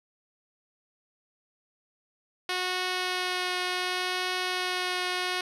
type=tone with vibrato; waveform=5% pulse; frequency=364.8 Hz; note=F#4; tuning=24 cents flat; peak=-16 dBFS; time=2.49-5.41 s; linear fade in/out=2 ms; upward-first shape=triangle; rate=0.68 Hz; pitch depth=10 cents each way; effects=low-pass 8000 Hz 12 dB/octave

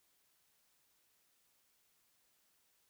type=silence; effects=white hiss -75 dBFS RMS until 2.89 s

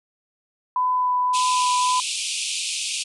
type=tone with vibrato; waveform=sine; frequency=1000 Hz; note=B5; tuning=21 cents sharp; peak=-18 dBFS; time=0.76-2 s; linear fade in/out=2 ms; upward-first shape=sine; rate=1.8 Hz; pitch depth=9 cents each way
type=band-pass noise; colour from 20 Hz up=pink; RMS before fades=-27 dBFS; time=1.33-3.04 s; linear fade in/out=20 ms; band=2400 to 10000 Hz; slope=96 dB/octave
effects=none

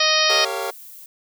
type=harmonic tone; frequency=622.3 Hz; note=D#5; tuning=in tune; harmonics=1 / 2 / 3 / 4 / 5 / 6 / 7 / 8 / 9; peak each=-24 / -24 / -24 / -24 / -24 / -24 / -24 / -24 / -24 dBFS; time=0-0.45 s; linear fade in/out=5 ms
type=chord; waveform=25% pulse; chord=G half-diminished seventh; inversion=none; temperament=equal with one note detuned; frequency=392 / 456.6 / 554.4 / 698.5 Hz; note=G4 / Bb4 / Db5 / F5; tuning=0 / -36 / 0 / 0 cents; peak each=-26 dBFS; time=0.29-0.71 s; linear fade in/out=10 ms
type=noise; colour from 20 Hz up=violet; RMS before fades=-41 dBFS; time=0.62-1.06 s; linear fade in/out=2 ms
effects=none

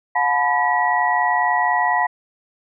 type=tone cluster; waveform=sine; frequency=719 / 863 / 993 / 1928 Hz; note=F#5 / A5 / B5 / B6; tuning=-50 / -34 / +9 / -42 cents; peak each=-21 dBFS; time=0.15-2.07 s; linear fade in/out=10 ms; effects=none

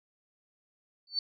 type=tone with exponential growth; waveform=sine; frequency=4502 Hz; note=C#8; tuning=26 cents sharp; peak=-23 dBFS; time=1.07-1.19 s; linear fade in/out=2 ms; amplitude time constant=25 ms; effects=none

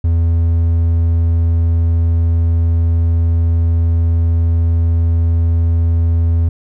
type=tone; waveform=triangle; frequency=83.4 Hz; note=E2; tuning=21 cents sharp; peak=-8 dBFS; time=0.04-6.49 s; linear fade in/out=5 ms; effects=none

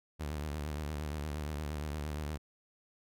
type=tone with vibrato; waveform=sawtooth; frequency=74.9 Hz; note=D2; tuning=35 cents sharp; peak=-32 dBFS; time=0.19-2.38 s; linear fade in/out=20 ms; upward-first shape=triangle; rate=8.6 Hz; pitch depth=97 cents each way; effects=none

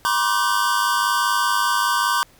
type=tone cluster; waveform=square; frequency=966 / 1071 / 1172 / 1532 Hz; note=B5 / C6 / D6 / G6; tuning=-39 / +40 / -4 / -40 cents; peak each=-24 dBFS; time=0.05-2.23 s; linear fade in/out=0 ms; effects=pink hiss -53 dBFS RMS until 2.39 s

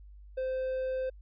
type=tone; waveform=triangle; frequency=519 Hz; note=C5; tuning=14 cents flat; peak=-28 dBFS; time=0.37-1.1 s; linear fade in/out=10 ms; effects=added 50 Hz sine -48 dBFS peak until 1.21 s + resampled to 11025 Hz

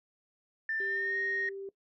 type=tone with pitch glide; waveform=sine; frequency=1783 to 1861.9 Hz; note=A6 to A#6; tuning=+22 to -3 cents; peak=-30 dBFS; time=0.69-1.49 s; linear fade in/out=2 ms; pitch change=+75 cents; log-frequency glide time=0.84-1.17 s
type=tone; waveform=sine; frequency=392 Hz; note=G4; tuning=in tune; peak=-38 dBFS; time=0.8-1.69 s; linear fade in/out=2 ms
effects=noise-tail reverb RT60 0.1 s tail -19 dB re dry + tanh soft clip ceiling -23 dBFS

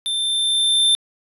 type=tone with level ramp; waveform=square; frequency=3568 Hz; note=A7; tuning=23 cents sharp; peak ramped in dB=-21 to -13 dBFS; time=0.06-0.95 s; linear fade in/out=0 ms; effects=resampled to 32000 Hz

